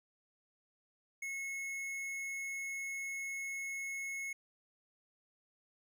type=tone with tanh clipping; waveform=triangle; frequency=2182 Hz; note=C#7; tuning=28 cents flat; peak=-40 dBFS; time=1.22-4.33 s; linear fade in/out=5 ms; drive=17 dB; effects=none